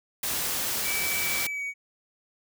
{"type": "noise", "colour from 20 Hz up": "white", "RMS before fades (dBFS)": -29, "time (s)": [0.23, 1.47], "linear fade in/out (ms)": 5}
{"type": "tone with pitch glide", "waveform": "triangle", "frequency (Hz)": [2300, 2253], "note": ["D7", "C#7"], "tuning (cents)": [-37, 28], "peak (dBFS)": -28, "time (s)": [0.83, 1.74], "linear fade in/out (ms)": 50, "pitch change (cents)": -35, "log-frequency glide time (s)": [1.5, 1.63]}
{"effects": []}